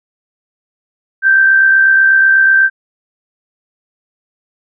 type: tone with amplitude modulation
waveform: sine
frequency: 1564 Hz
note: G6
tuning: 4 cents flat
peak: -4 dBFS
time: 1.22-2.7 s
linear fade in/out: 50 ms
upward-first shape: sine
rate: 68.1 Hz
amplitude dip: 35%
effects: none